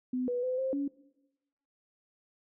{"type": "tone with pitch steps", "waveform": "sine", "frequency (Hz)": [252.8, 490.3, 509, 527, 282.2], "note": ["B3", "B4", "C5", "C5", "C#4"], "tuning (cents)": [41, -13, -48, 12, 31], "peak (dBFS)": -29, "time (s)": [0.13, 0.88], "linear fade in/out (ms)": 5, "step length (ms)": 150, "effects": ["noise-tail reverb RT60 1.0 s tail -22 dB re dry"]}